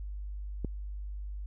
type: click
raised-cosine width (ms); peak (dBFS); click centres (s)
3; -21; 0.647
effects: added 50 Hz sine -36 dBFS peak until 1.46 s